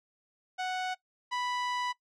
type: tone pair in turn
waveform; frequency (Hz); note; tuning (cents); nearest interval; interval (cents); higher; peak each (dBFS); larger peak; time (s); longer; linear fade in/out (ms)
sawtooth; 740 / 987.8; F#5 / B5; 0 / 0; perfect fourth; 500; second; -27; neither; 0.58-0.95 / 1.31-1.93; second; 20
effects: noise-tail reverb RT60 0.1 s tail -20 dB re dry + low-pass 5000 Hz 12 dB/octave